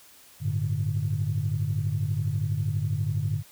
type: chord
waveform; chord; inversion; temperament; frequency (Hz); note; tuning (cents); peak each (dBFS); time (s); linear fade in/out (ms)
sine; G suspended second; none; just; 98 / 110.25 / 147; G2 / A2 / D3; 0 / +4 / +2; -28; 0.4-3.43; 50
effects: tanh soft clip ceiling -16 dBFS + white hiss -53 dBFS RMS until 3.51 s